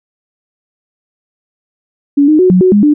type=tone with pitch steps; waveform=sine; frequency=284.4 / 307.2 / 368.1 / 183 / 370.1 / 205.7 / 296.5 Hz; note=C#4 / D#4 / F#4 / F#3 / F#4 / G#3 / D4; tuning=+45 / -22 / -9 / -19 / 0 / -16 / +17 cents; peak=-4 dBFS; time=2.17-2.94 s; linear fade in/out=10 ms; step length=110 ms; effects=none